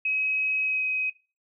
sine tone with pitch glide, 2546 to 2527 Hz, D#7 to D#7, +39 to +26 cents, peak -23 dBFS, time 0.05-1.1 s, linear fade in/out 5 ms, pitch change -13 cents, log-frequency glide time 0.63-0.84 s, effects noise-tail reverb RT60 0.3 s tail -20 dB re dry

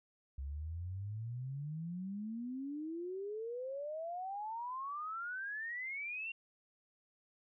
sine exponential sweep, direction up, 66.2 to 2770 Hz, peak -39 dBFS, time 0.38-6.32 s, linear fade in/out 5 ms, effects none

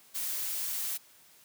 blue noise, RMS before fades -34 dBFS, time 0.14-0.98 s, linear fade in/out 20 ms, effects white hiss -59 dBFS RMS until 1.44 s + high-pass 80 Hz 12 dB/octave

